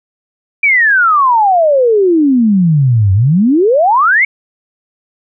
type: exponential two-way sweep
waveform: sine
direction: down then up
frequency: 2372 to 92.5 to 2257 Hz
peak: -6 dBFS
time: 0.63-4.25 s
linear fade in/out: 5 ms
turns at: 3.13 s
effects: none